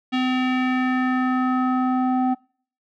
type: tone with low-pass filter sweep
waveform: square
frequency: 255.6 Hz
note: C4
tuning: 40 cents flat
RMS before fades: -21 dBFS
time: 0.12-2.35 s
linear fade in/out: 20 ms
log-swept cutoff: 3100 to 850 Hz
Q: 2.5
effects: noise-tail reverb RT60 0.5 s tail -26 dB re dry